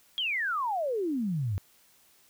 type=exponential sweep; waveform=sine; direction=down; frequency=3322 to 90.1 Hz; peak=-27 dBFS; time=0.18-1.58 s; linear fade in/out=0 ms; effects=white hiss -62 dBFS RMS until 2.29 s